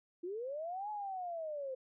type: linear two-way sweep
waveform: sine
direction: up then down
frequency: 334 to 855 to 510 Hz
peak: -38 dBFS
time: 0.23-1.75 s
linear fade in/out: 10 ms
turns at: 0.9 s
effects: none